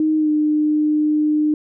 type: tone with pitch glide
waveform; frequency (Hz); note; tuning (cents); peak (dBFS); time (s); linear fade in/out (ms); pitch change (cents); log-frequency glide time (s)
sine; 311.1 to 302.9; D#4 to D#4; 0 to -46; -14; 0-1.54; 2; -46; 0.17-0.3
effects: none